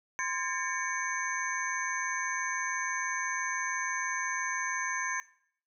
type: tone cluster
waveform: sine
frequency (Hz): 1030 / 1627 / 1793 / 2243 / 6240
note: C6 / G#6 / A6 / C#7 / G8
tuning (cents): -28 / -36 / +32 / +20 / -9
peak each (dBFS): -36 / -36 / -36 / -37 / -39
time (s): 0.19-5.2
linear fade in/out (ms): 0
effects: noise-tail reverb RT60 0.6 s tail -19 dB re dry